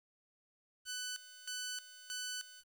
10% pulse tone with tremolo, 1500 Hz, F#6, 23 cents sharp, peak -31 dBFS, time 0.85-2.64 s, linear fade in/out 50 ms, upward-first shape square, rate 1.6 Hz, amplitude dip 80%, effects 11-bit

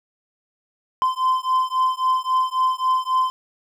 triangle beating tone pair, 1030 / 1033.7 Hz, C6 / C6, -28 / -21 cents, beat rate 3.7 Hz, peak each -19 dBFS, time 1.02-3.3 s, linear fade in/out 0 ms, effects none

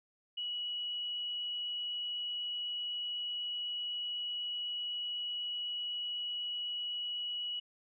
sine tone, 2927 Hz, F#7, 19 cents flat, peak -35 dBFS, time 0.37-7.6 s, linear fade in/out 10 ms, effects none

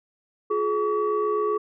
sine tone cluster, 354.4 / 422.2 / 1137 Hz, F4 / G#4 / C#6, +25 / +29 / +44 cents, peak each -30 / -22 / -26 dBFS, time 0.5-1.58 s, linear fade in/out 10 ms, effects tanh soft clip ceiling -14 dBFS

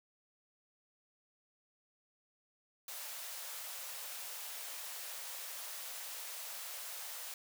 white high-pass noise, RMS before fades -45 dBFS, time 2.88-7.34 s, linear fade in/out 2 ms, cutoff 490 Hz, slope 48 dB/octave, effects none

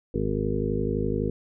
harmonic tone with a mistuned harmonic, 51.9 Hz, G#1, in tune, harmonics 1 / 2 / 3 / 4 / 5 / 7 / 8 / 9, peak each -32 / -32 / -32 / -32 / -32 / -32 / -32 / -32 dBFS, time 0.14-1.3 s, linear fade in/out 5 ms, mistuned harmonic 1, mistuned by -28 cents, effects none

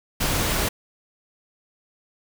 pink noise, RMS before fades -23 dBFS, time 0.2-0.69 s, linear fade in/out 10 ms, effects none

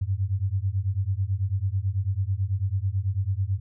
sine beating tone pair, 92.5 / 101.6 Hz, F#2 / G#2, 0 / -38 cents, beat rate 9.1 Hz, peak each -26 dBFS, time 0.01-3.6 s, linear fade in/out 10 ms, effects none

